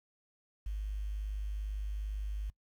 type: tone with quantisation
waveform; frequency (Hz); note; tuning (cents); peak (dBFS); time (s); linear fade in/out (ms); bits
sine; 51.2; G#1; -24; -34; 0.66-2.5; 5; 10
effects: noise-tail reverb RT60 0.1 s tail -22 dB re dry